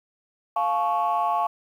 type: chord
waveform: sine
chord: F augmented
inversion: none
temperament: equal with one note detuned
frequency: 698.5 / 861.4 / 1108.7 Hz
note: F5 / A5 / C#6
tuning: 0 / -37 / 0 cents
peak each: -24 dBFS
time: 0.56-1.47 s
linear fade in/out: 5 ms
effects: tanh soft clip ceiling -15 dBFS + 9-bit